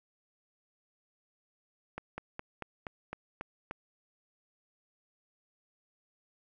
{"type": "slowing click train", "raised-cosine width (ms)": 0.5, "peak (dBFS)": -23, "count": 8, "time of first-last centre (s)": [1.98, 3.711], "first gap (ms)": 200, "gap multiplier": 1.07, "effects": []}